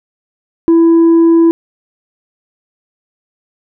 sine tone with tanh clipping, 332.2 Hz, E4, 13 cents sharp, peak -5 dBFS, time 0.68-1.51 s, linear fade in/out 0 ms, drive 2 dB, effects none

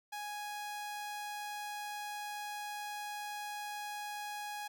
sawtooth tone, 830.6 Hz, G#5, in tune, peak -36 dBFS, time 0.12-4.68 s, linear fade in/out 10 ms, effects none

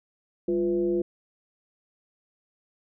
sine tone with frequency modulation, 349.2 Hz, F4, in tune, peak -22 dBFS, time 0.48-1.02 s, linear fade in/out 5 ms, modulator 151 Hz, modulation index 0.69, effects none

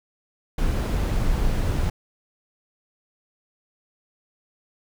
brown noise, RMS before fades -22 dBFS, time 0.58-1.9 s, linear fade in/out 5 ms, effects none

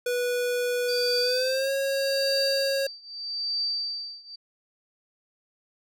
square tone with pitch glide, 490 to 546.8 Hz, B4 to C#5, -14 to -24 cents, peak -25 dBFS, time 0.06-2.87 s, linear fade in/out 5 ms, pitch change +190 cents, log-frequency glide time 1.21-1.71 s
sine tone with tremolo, 4645 Hz, D8, 20 cents flat, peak -24 dBFS, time 0.88-4.36 s, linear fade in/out 10 ms, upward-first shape triangle, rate 0.82 Hz, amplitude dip 95%
effects none

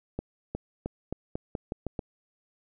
accelerating click train, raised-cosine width 2 ms, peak -18 dBFS, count 9, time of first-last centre 0.19-1.992 s, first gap 360 ms, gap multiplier 0.86, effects none

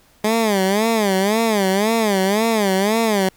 15% pulse tone with vibrato, 207.9 Hz, G#3, 2 cents sharp, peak -9 dBFS, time 0.24-3.29 s, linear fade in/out 5 ms, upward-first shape sine, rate 1.9 Hz, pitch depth 170 cents each way, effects pink hiss -54 dBFS RMS until 3.36 s

